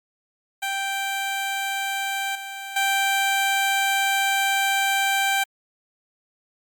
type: tone with level steps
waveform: 15% pulse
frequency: 784 Hz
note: G5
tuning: in tune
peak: -18 / -26 / -13 dBFS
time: 0.62-5.44 s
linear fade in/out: 10 ms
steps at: 2.35 / 2.76 s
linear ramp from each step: 5 ms
effects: Opus 32 kbps